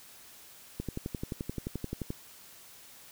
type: click train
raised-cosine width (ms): 3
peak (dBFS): -21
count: 16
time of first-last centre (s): 0.8-2.104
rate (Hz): 11.5
effects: white hiss -53 dBFS RMS until 3.11 s